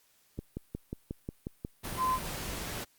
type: click train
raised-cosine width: 3 ms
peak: -23 dBFS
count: 8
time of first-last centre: 0.39-1.649 s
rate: 5.56 Hz
type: noise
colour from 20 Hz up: pink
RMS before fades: -38 dBFS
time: 1.83-2.85 s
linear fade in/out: 20 ms
type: tone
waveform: sine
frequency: 1030 Hz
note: C6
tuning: 28 cents flat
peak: -26 dBFS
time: 1.97-2.19 s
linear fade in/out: 50 ms
effects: white hiss -67 dBFS RMS until 2.98 s + Opus 48 kbps